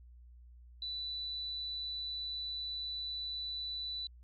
sine tone, 3974 Hz, B7, 10 cents sharp, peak -37 dBFS, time 0.82-4.07 s, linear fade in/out 2 ms, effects added 60 Hz sine -53 dBFS peak until 4.23 s + AAC 32 kbps

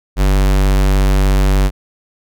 square tone, 48.33 Hz, G1, 24 cents flat, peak -10 dBFS, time 0.16-1.71 s, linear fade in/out 50 ms, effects none

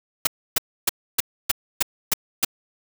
white noise bursts, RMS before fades -18 dBFS, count 8, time 0.25-2.448 s, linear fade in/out 5 ms, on 21 ms, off 290 ms, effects none

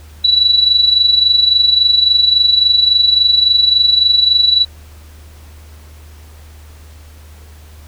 sine tone with amplitude modulation, 3938 Hz, B7, 6 cents flat, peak -5 dBFS, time 0.24-4.65 s, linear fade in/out 10 ms, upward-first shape sine, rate 23.6 Hz, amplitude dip 65%, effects added 76 Hz sine -35 dBFS peak until 7.87 s + pink hiss -45 dBFS RMS until 7.87 s

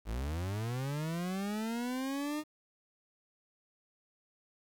40% pulse linear sweep, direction up, 49 to 308.5 Hz, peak -33 dBFS, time 0.05-2.44 s, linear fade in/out 50 ms, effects 10-bit

